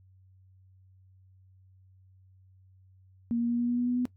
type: tone with pitch steps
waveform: sine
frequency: 234.3 / 236.2 / 238.1 / 240.1 / 242 / 244 / 245.9 / 247.9 Hz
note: A#3 / A#3 / A#3 / B3 / B3 / B3 / B3 / B3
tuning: +9 / +23 / +37 / -49 / -35 / -21 / -7 / +7 cents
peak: -25 dBFS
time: 3.31-4.054 s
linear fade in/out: 0 ms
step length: 93 ms
effects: noise-tail reverb RT60 0.1 s tail -19 dB re dry + added 94 Hz sine -56 dBFS peak until 4.16 s